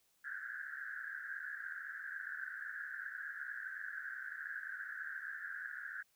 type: band-pass noise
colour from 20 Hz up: white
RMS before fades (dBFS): -45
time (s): 0.24-6.03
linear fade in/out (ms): 10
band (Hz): 1500 to 1700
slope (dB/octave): 96
effects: white hiss -75 dBFS RMS until 6.15 s